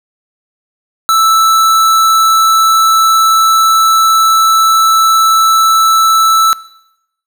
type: tone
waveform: square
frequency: 1318.5 Hz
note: E6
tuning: in tune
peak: -7 dBFS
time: 1.09-6.53 s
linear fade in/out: 0 ms
effects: noise-tail reverb RT60 0.8 s tail -19 dB re dry